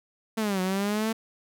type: linear two-way sweep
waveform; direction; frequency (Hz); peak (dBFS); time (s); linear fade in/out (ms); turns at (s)
sawtooth; down then up; 226 to 182.8 to 226; -21; 0.37-1.13; 10; 0.61
effects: none